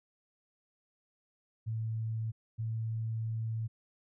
sine tone pair in turn, 111.6 / 112.13 Hz, A2 / A2, +25 / +33 cents, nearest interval unison, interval 8 cents, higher second, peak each -32 / -32 dBFS, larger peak neither, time 1.66-2.32 / 2.58-3.68 s, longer second, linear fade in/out 20 ms, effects none

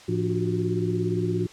sine tone cluster, 109.6 / 172.9 / 294.8 / 358 / 375.2 Hz, A2 / F3 / D4 / F4 / F#4, -6 / -17 / +7 / +43 / +24 cents, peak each -28 / -28 / -33 / -27 / -33 dBFS, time 0.08-1.47 s, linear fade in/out 10 ms, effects white hiss -48 dBFS RMS until 1.52 s + low-pass 6000 Hz 12 dB/octave

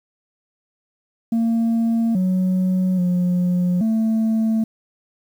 sine tone with pitch steps, 228.9 / 185.2 / 178.7 / 222 Hz, A#3 / F#3 / F3 / A3, -31 / +2 / +40 / +16 cents, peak -13 dBFS, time 1.32-4.64 s, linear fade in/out 5 ms, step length 830 ms, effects tanh soft clip ceiling -15 dBFS + 8-bit

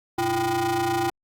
40% pulse ring-modulated tone, 220 Hz, A3, in tune, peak -18 dBFS, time 0.18-1.1 s, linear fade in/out 5 ms, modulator 564 Hz, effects Opus 48 kbps

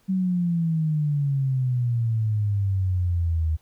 sine exponential sweep, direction down, 191.4 to 77.78 Hz, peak -20 dBFS, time 0.08-3.57 s, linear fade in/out 20 ms, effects pink hiss -63 dBFS RMS until 3.61 s

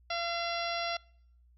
harmonic tone with a mistuned harmonic, 683 Hz, F5, 39 cents flat, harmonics 1 / 2 / 3 / 4 / 5 / 6 / 7 / 8, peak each -35 / -38 / -40 / -41 / -42 / -43 / -43 / -44 dBFS, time 0.1-0.97 s, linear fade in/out 5 ms, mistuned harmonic 8, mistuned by +28 cents, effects noise-tail reverb RT60 0.7 s tail -26 dB re dry + added 60 Hz sine -59 dBFS peak until 1.57 s

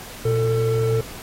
triangle tone pair together, 118.26 / 446.5 Hz, A#2 / A4, +25 / +25 cents, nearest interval octave + major seventh, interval 2300 cents, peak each -18 dBFS, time 0.25-1.01 s, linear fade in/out 5 ms, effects pink hiss -38 dBFS RMS until 1.22 s + AAC 48 kbps

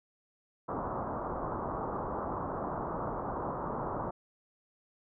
white low-pass noise, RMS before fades -36 dBFS, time 0.68-4.11 s, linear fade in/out 10 ms, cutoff 1200 Hz, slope 48 dB/octave, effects none

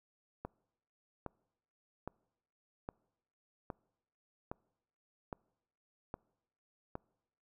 click train, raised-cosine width 1 ms, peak -26 dBFS, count 9, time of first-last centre 0.45-6.954 s, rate 1.23 Hz, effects noise-tail reverb RT60 0.9 s tail -26 dB re dry

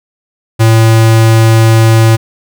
square tone, 112.5 Hz, A2, 39 cents sharp, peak -4 dBFS, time 0.59-2.17 s, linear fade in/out 20 ms, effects none

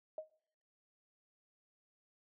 sine tone with exponential decay, 625 Hz, D#5, 8 cents sharp, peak -36 dBFS, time 0.18-0.3 s, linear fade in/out 2 ms, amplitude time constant 25 ms, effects noise-tail reverb RT60 0.7 s tail -24 dB re dry

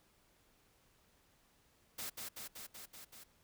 white noise with echo, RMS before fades -43 dBFS, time 1.98-2.1 s, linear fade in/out 10 ms, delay 190 ms, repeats 6, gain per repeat -2 dB, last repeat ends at 3.24 s, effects pink hiss -71 dBFS RMS until 3.43 s

